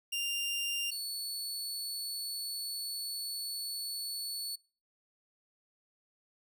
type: tone pair in turn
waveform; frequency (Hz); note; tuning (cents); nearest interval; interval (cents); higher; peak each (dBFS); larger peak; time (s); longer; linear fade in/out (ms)
sawtooth; 2794 / 4435; F7 / C#8; 0 / 0; minor sixth; 800; second; -29 / -33; first; 0.12-0.91 / 0.91-4.56; second; 10
effects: noise-tail reverb RT60 0.4 s tail -25 dB re dry